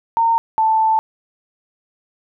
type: tone pair in turn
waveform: sine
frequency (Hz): 916 / 881.9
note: A#5 / A5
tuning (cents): -31 / +4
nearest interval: minor second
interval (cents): 65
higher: first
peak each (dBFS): -12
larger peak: neither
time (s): 0.17-0.38 / 0.58-0.99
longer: second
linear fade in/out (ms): 0
effects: none